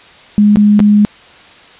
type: tone with dropouts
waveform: sine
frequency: 207.7 Hz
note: G#3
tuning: in tune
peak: -4 dBFS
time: 0.38-1.05 s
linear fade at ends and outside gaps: 0 ms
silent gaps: 0.559-0.57 / 0.793-0.802 s
effects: white hiss -39 dBFS RMS until 1.79 s + resampled to 8000 Hz